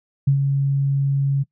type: tone with ADSR envelope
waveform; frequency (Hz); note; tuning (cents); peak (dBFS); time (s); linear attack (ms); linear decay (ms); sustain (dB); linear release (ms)
sine; 138.59; C#3; 0; -11; 0.27-1.44; 8; 93; -5; 22
effects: noise-tail reverb RT60 0.1 s tail -21 dB re dry